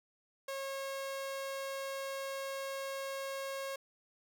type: tone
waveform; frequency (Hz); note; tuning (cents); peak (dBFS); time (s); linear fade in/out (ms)
sawtooth; 544; C#5; -33; -34; 0.48-3.76; 5
effects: none